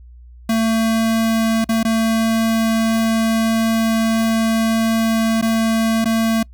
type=tone with dropouts; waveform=square; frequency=224.8 Hz; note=A3; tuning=37 cents sharp; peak=-15 dBFS; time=0.49-6.43 s; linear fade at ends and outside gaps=5 ms; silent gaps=1.644-1.69 / 1.831-1.849 / 5.414-5.424 / 6.045-6.055 s; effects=noise-tail reverb RT60 0.1 s tail -25 dB re dry + added 60 Hz sine -38 dBFS peak until 6.53 s